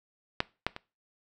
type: clicks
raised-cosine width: 0.3 ms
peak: -9 / -10 / -22 dBFS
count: 3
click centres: 0.404 / 0.666 / 0.764 s
effects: noise-tail reverb RT60 0.3 s tail -21 dB re dry